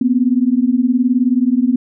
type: beating tone pair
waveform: sine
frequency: 240.4 / 259.4 Hz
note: B3 / C4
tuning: -46 / -15 cents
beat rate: 19 Hz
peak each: -14 / -14 dBFS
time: 0.01-1.76 s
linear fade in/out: 5 ms
effects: none